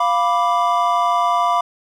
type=chord; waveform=triangle; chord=B diminished; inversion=second; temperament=equal; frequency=698.5 / 987.8 / 1174.7 Hz; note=F5 / B5 / D6; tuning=0 / 0 / 0 cents; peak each=-17 dBFS; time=0-1.61 s; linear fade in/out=5 ms; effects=none